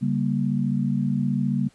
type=chord; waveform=sine; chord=G diminished; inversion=second; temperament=just; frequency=141.12 / 196 / 235.2 Hz; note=Db3 / G3 / Bb3; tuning=+31 / 0 / +16 cents; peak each=-25 dBFS; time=0.01-1.69 s; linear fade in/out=20 ms; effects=pink hiss -59 dBFS RMS until 1.74 s + resampled to 24000 Hz